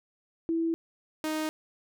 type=tone pair in turn; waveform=sine / sawtooth; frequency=329.6 / 311.1 Hz; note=E4 / D#4; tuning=0 / 0 cents; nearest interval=minor second; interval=100 cents; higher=first; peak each=-25 dBFS; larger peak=neither; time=0.49-0.74 / 1.24-1.49 s; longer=neither; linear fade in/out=0 ms; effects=none